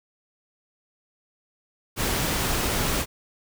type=noise; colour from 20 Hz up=pink; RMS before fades=-25 dBFS; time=1.96-3.06 s; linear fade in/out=50 ms; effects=none